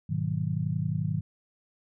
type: chord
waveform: sine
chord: G# minor seventh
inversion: none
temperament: just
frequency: 103.83 / 124.59 / 155.74 / 186.89 Hz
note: G#2 / B2 / D#3 / F#3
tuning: 0 / +16 / +2 / +18 cents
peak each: -32 / -34 / -29 / -35 dBFS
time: 0.09-1.21 s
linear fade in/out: 10 ms
effects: none